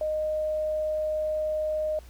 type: tone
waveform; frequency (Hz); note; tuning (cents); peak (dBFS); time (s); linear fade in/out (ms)
sine; 617; D#5; -15; -25; 0.01-1.99; 2
effects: added 60 Hz sine -45 dBFS peak until 2.09 s + pink hiss -56 dBFS RMS until 2.09 s